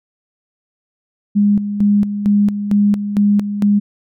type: tone with tremolo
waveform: sine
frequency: 204.7 Hz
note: G#3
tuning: 25 cents flat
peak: -9 dBFS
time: 1.35-3.8 s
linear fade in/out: 20 ms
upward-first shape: square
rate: 2.2 Hz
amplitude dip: 65%
effects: none